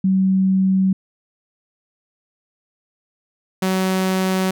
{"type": "tone pair in turn", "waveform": ["sine", "sawtooth"], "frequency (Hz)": [190, 187.93], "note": ["F#3", "F#3"], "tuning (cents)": [46, 27], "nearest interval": "unison", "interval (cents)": 19, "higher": "first", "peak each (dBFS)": -13, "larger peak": "neither", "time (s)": [[0.04, 0.93], [3.62, 4.51]], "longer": "neither", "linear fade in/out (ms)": 5, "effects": []}